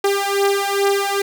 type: beating tone pair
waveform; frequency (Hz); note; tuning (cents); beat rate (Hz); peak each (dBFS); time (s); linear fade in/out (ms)
sawtooth; 397.2 / 399.6; G4 / G4; +23 / +33; 2.4; -15; 0.04-1.22; 5
effects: none